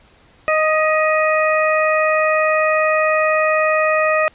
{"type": "harmonic tone with a mistuned harmonic", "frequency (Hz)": 622.3, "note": "D#5", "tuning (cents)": 0, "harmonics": [1, 2, 3, 4], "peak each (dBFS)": [-16, -19, -21, -22], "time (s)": [0.48, 4.28], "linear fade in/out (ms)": 0, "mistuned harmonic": 3, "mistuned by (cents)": 28, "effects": ["pink hiss -51 dBFS RMS until 4.34 s", "resampled to 8000 Hz"]}